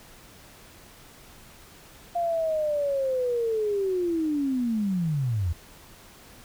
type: linear sweep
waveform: sine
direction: down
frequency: 698.5 to 77.8 Hz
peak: -23 dBFS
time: 2.15-5.53 s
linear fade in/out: 10 ms
effects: pink hiss -50 dBFS RMS until 6.44 s